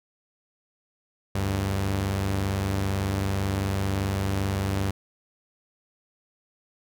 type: tone pair together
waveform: sawtooth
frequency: 72.88 / 98 Hz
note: D2 / G2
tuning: -13 / 0 cents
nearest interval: perfect fourth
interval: 513 cents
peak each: -28 / -21 dBFS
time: 1.35-4.91 s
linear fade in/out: 5 ms
effects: none